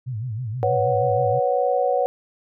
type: tone with vibrato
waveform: sine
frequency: 116.54 Hz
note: A#2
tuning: in tune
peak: -25 dBFS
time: 0.06-1.4 s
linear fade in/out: 20 ms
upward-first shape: sine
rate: 6.3 Hz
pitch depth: 190 cents each way
type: chord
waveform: sine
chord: B suspended second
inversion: none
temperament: just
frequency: 493.9 / 555.6 / 740.8 Hz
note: B4 / C#5 / F#5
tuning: 0 / +4 / +2 cents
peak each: -22 dBFS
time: 0.63-2.06 s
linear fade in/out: 0 ms
effects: none